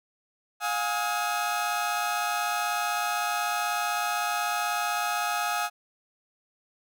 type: tone cluster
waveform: 30% pulse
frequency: 711 / 827 / 1270 Hz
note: F5 / G#5 / D#6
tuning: +31 / -8 / +35 cents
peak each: -28 dBFS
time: 0.6-5.7 s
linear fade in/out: 50 ms
effects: none